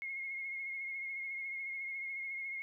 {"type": "tone with vibrato", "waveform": "sine", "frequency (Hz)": 2155, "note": "C#7", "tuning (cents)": -49, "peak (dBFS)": -38, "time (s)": [0.02, 2.62], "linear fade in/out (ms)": 0, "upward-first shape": "triangle", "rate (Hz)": 14, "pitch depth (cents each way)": 36, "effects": ["13-bit"]}